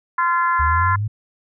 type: harmonic tone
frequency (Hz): 344.1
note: F4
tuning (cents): -26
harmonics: 3 / 4 / 5 / 6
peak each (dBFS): -17 / -22 / -24 / -34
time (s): 0.18-0.96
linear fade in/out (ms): 5
type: exponential sweep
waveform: sine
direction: up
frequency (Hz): 72.8 to 110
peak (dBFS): -19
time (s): 0.59-1.08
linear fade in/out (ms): 10
effects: none